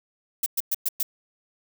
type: noise bursts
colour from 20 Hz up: violet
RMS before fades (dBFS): -24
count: 5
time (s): 0.43-1.03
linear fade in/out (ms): 5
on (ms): 32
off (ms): 110
effects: none